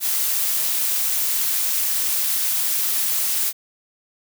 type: noise with amplitude modulation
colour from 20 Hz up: blue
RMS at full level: -19 dBFS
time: 0-3.53 s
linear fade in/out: 50 ms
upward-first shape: sine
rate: 217 Hz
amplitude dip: 50%
effects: none